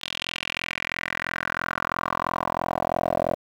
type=tone with band-pass filter sweep; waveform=10% pulse; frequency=43 Hz; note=F1; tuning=26 cents flat; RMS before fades=-28 dBFS; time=0.01-3.35 s; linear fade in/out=10 ms; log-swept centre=3400 to 590 Hz; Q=3.5; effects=8-bit